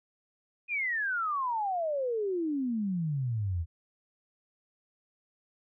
sine exponential sweep, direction down, 2500 to 79 Hz, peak -28 dBFS, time 0.68-3.66 s, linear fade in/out 50 ms, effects none

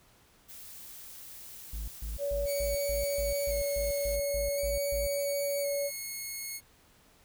blue noise, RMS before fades -47 dBFS, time 0.48-4.17 s, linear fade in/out 20 ms
triangle tone bursts, 53.3 Hz, G#1, 46 cents sharp, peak -32 dBFS, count 12, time 1.73-5.07 s, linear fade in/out 5 ms, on 150 ms, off 140 ms
sine tone, 568 Hz, C#5, 42 cents sharp, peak -29 dBFS, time 2.18-5.91 s, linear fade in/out 50 ms
5% pulse tone with vibrato, 2213 Hz, C#7, 3 cents flat, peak -27 dBFS, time 2.45-6.61 s, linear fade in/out 50 ms, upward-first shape square, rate 0.47 Hz, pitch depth 28 cents each way
effects pink hiss -62 dBFS RMS until 7.24 s

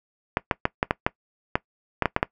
clicks, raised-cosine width 0.5 ms, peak -4 dBFS, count 11, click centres 0.371 / 0.512 / 0.654 / 0.829 / 0.909 / 1.065 / 1.555 / 2.023 / 2.057 / 2.164 / 2.229 s, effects noise-tail reverb RT60 0.1 s tail -21 dB re dry

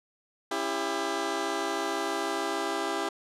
15% pulse chord, C# diminished, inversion none, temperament just, 277.2 / 332.6 / 399.1 Hz, C#4 / E4 / G4, 0 / +16 / +31 cents, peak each -31 / -26 / -25 dBFS, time 0.51-3.09 s, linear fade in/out 5 ms, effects low-pass 9000 Hz 12 dB/octave

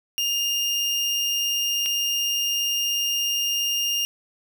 30% pulse tone pair in turn, 2817 / 2817 Hz, F7 / F7, +14 / +14 cents, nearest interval unison, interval 0 cents, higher neither, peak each -19 dBFS, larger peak neither, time 0.18-1.86 / 1.86-4.05 s, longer second, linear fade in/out 0 ms, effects none

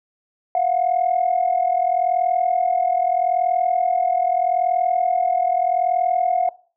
sine tone pair together, 686.2 / 727 Hz, F5 / F#5, -31 / -31 cents, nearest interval minor second, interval 100 cents, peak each -20 / -17 dBFS, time 0.55-6.49 s, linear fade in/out 2 ms, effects noise-tail reverb RT60 0.4 s tail -19 dB re dry + tanh soft clip ceiling -10 dBFS

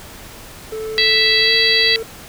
triangle tone with pitch glide, 437.9 to 450.5 Hz, A4 to A4, -8 to +41 cents, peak -21 dBFS, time 0.72-2.03 s, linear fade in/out 5 ms, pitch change +49 cents, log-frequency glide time 1.39-1.52 s
harmonic tone, 659 Hz, E5, 1 cent flat, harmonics 3 / 4 / 5 / 6 / 7, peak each -17 / -21 / -20 / -17 / -17 dBFS, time 0.98-1.96 s, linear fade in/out 0 ms
effects pink hiss -37 dBFS RMS until 2.28 s

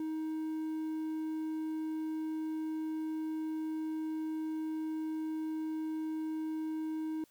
triangle tone, 314.7 Hz, D#4, 20 cents sharp, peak -32 dBFS, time 0-7.24 s, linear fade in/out 2 ms, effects white hiss -68 dBFS RMS until 7.3 s

